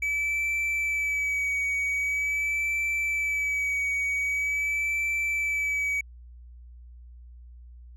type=tone with vibrato; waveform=triangle; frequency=2292 Hz; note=D7; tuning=43 cents flat; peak=-23 dBFS; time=0.02-6.01 s; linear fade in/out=5 ms; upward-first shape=sine; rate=0.44 Hz; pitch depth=28 cents each way; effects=added 60 Hz sine -44 dBFS peak until 7.96 s